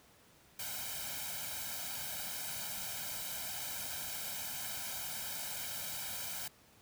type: noise with comb filter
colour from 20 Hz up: white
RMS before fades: -41 dBFS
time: 0.59-6.48 s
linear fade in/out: 5 ms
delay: 1.3 ms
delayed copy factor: +0.95
effects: pink hiss -63 dBFS RMS until 6.81 s + high-pass 60 Hz 12 dB/octave